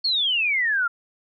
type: exponential sweep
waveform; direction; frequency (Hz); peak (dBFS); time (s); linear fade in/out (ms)
sine; down; 4435 to 1358; -19; 0.04-0.88; 10
effects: none